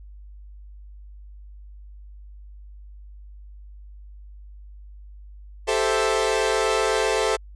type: chord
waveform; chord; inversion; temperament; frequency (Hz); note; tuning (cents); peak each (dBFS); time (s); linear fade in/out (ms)
sawtooth; A minor seventh; third; equal; 392 / 440 / 523.3 / 659.3; G4 / A4 / C5 / E5; 0 / 0 / 0 / 0; -23 / -19 / -22 / -24; 5.67-7.37; 20
effects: added 50 Hz sine -40 dBFS peak until 7.55 s + resampled to 22050 Hz